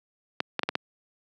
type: clicks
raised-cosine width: 0.3 ms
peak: -9 dBFS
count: 5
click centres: 0.404 / 0.593 / 0.633 / 0.69 / 0.754 s
effects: high-pass 200 Hz 12 dB/octave